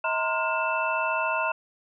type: tone cluster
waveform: sine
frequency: 639 / 924 / 1038 / 1420 / 2656 Hz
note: D#5 / A#5 / C6 / F6 / E7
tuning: +46 / -16 / -14 / +28 / +12 cents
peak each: -30 dBFS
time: 0.04-1.52 s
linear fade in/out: 5 ms
effects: none